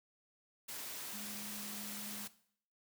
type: tone in noise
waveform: sine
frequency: 207.7 Hz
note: G#3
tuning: in tune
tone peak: -49 dBFS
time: 1.13-2.26 s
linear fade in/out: 10 ms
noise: white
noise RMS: -45 dBFS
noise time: 0.68-2.28 s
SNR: -7 dB
effects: noise-tail reverb RT60 0.6 s tail -17 dB re dry + high-pass 100 Hz 12 dB/octave